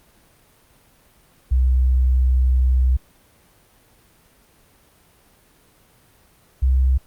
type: tone pair in turn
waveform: sine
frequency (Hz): 63.6 / 64.9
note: C2 / C2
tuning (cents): -48 / -13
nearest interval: unison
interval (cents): 35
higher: second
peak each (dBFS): -13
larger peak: neither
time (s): 1.51-2.97 / 6.62-6.98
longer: first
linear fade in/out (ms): 10
effects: pink hiss -55 dBFS RMS until 7.06 s + Opus 32 kbps